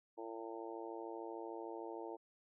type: harmonic tone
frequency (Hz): 113.3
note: A#2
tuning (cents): -49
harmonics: 3 / 4 / 5 / 6 / 7 / 8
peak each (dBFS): -48 / -49 / -53 / -54 / -54 / -52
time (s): 0.17-2.17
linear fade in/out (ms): 20
effects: none